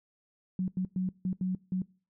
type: tone bursts at uneven times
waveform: sine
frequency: 185 Hz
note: F#3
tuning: in tune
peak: -27 dBFS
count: 6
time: 0.59-0.68 / 0.77-0.85 / 0.96-1.09 / 1.25-1.33 / 1.41-1.55 / 1.72-1.82 s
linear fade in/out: 2 ms
effects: noise-tail reverb RT60 0.4 s tail -24 dB re dry